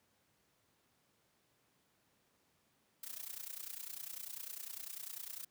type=noise with amplitude modulation; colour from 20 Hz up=blue; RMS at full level=-43 dBFS; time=3.03-5.45 s; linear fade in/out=5 ms; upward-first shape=sine; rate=30 Hz; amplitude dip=85%; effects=pink hiss -75 dBFS RMS until 5.5 s + high-pass 100 Hz 12 dB/octave